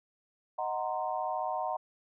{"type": "chord", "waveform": "sine", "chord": "C half-diminished seventh", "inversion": "first", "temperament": "equal", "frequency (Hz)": [622.3, 740, 932.3, 1046.5], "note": ["Eb5", "Gb5", "Bb5", "C6"], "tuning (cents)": [0, 0, 0, 0], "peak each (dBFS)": [-37, -34, -36, -39], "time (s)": [0.58, 1.77], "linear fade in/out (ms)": 10, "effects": []}